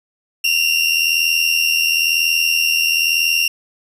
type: tone pair together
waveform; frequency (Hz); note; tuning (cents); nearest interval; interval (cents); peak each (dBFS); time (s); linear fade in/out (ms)
30% pulse; 2725 / 2806; F7 / F7; -43 / +8; minor second; 51; -14; 0.44-3.48; 5
effects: resampled to 32000 Hz + 8-bit